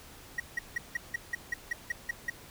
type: tone bursts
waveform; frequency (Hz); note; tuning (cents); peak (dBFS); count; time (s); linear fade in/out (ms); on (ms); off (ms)
triangle; 1900; A#6; +33; -26; 11; 0.38-2.3; 5; 20; 170
effects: pink hiss -51 dBFS RMS until 2.5 s